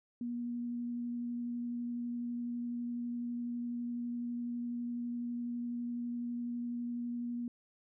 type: tone with vibrato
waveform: sine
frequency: 239.7 Hz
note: A#3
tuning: 48 cents sharp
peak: -35 dBFS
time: 0.21-7.48 s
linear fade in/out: 2 ms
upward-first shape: sine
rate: 12 Hz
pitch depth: 9 cents each way
effects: none